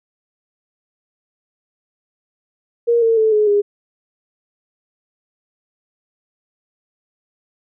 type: tone with pitch steps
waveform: sine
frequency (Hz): 470.4 / 454.4 / 438.9 / 423.9 / 409.5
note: A#4 / A#4 / A4 / G#4 / G#4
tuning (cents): +16 / -44 / -4 / +35 / -24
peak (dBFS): -11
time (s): 2.87-3.62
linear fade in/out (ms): 20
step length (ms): 150
effects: none